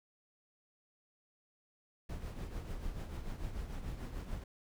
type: noise with tremolo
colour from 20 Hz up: brown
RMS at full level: -39 dBFS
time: 2.09-4.44 s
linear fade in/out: 5 ms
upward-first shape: triangle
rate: 6.8 Hz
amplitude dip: 60%
effects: none